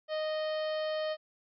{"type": "harmonic tone with a mistuned harmonic", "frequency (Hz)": 620, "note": "D#5", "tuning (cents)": -6, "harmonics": [1, 2, 3, 4, 5, 6, 7, 8, 9], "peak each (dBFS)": [-31, -44, -44, -53, -45, -54, -48, -56, -62], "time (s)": [0.08, 1.17], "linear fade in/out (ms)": 50, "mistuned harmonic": 9, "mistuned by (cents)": -65, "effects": []}